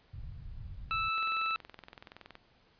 pink low-pass noise, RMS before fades -44 dBFS, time 0.13-1.09 s, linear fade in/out 5 ms, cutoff 130 Hz, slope 24 dB/octave
25% pulse tone, 1316 Hz, E6, 3 cents flat, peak -26 dBFS, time 0.91-1.56 s, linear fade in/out 0 ms
click train, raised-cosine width 0.3 ms, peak -31 dBFS, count 26, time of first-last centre 1.18-2.354 s, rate 21.3 Hz
effects pink hiss -66 dBFS RMS until 2.79 s + resampled to 11025 Hz

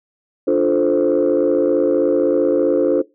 sine chord, D minor seventh, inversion none, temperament equal, 293.7 / 349.2 / 440 / 523.3 Hz, D4 / F4 / A4 / C5, 0 / 0 / 0 / 0 cents, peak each -17 dBFS, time 0.47-3.02 s, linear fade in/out 10 ms, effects noise-tail reverb RT60 0.2 s tail -17 dB re dry + tanh soft clip ceiling -7 dBFS

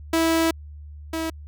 sawtooth tone pair in turn, 327.1 / 323.9 Hz, E4 / E4, -13 / -30 cents, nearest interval unison, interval 17 cents, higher first, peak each -14 / -21 dBFS, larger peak first, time 0.13-0.51 / 1.13-1.3 s, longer first, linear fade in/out 5 ms, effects added 74 Hz sine -37 dBFS peak until 1.47 s

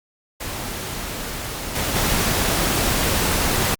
pink noise with level steps, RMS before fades -29 / -23 / -20 dBFS, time 0.4-3.75 s, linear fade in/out 10 ms, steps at 1.75 / 1.95 s, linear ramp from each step 5 ms, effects Opus 48 kbps

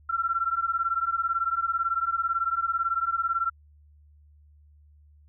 sine beating tone pair, 1348 / 1366 Hz, E6 / F6, +38 / -39 cents, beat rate 18 Hz, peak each -27 / -27 dBFS, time 0.09-3.5 s, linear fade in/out 10 ms, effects added 74 Hz sine -53 dBFS peak until 5.28 s

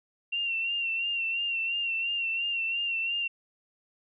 sine tone with vibrato, 2743 Hz, F7, 32 cents flat, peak -27 dBFS, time 0.32-3.28 s, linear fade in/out 10 ms, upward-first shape sine, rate 2.9 Hz, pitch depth 45 cents each way, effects none

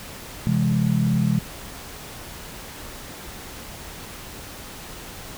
sine chord, C augmented, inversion none, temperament equal with one note detuned, 130.81 / 168.08 / 207.7 Hz, C3 / E3 / G#3, 0 / +34 / 0 cents, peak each -22 dBFS, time 0.47-1.39 s, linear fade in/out 0 ms, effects pink hiss -38 dBFS RMS until 5.37 s

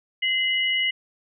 sine tone pair together, 2058 / 2927 Hz, C7 / F#7, -29 / -19 cents, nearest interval tritone, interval 610 cents, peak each -23 dBFS, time 0.22-0.91 s, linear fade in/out 10 ms, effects none

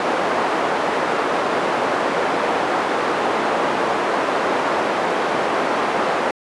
white band-pass noise, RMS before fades -20 dBFS, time 0-6.31 s, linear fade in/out 2 ms, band 320 to 970 Hz, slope 12 dB/octave, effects resampled to 24000 Hz

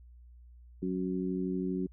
harmonic tone, 92.5 Hz, F#2, in tune, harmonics 2 / 3 / 4, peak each -33 / -35 / -36 dBFS, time 0.82-1.87 s, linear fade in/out 10 ms, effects added 60 Hz sine -51 dBFS peak until 1.92 s

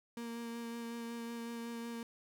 35% pulse tone with vibrato, 233.1 Hz, A#3, in tune, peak -39 dBFS, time 0.17-2.03 s, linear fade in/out 2 ms, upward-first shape sine, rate 5.4 Hz, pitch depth 13 cents each way, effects none

